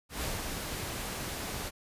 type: noise with ADSR envelope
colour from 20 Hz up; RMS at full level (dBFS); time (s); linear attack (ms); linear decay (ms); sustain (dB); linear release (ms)
pink; -34; 0.09-1.71; 130; 200; -3; 35
effects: resampled to 32000 Hz